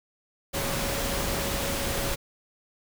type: tone in noise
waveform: sine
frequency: 554.4 Hz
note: C#5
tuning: in tune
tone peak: -35 dBFS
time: 0.53-2.16 s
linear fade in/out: 20 ms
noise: pink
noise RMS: -29 dBFS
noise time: 0.53-2.16 s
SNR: -9 dB
effects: none